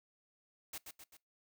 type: noise with echo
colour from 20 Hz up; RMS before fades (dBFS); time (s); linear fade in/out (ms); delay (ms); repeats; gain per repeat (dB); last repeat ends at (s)
white; -44; 0.73-0.78; 5; 130; 3; -5; 1.17
effects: noise-tail reverb RT60 0.2 s tail -23 dB re dry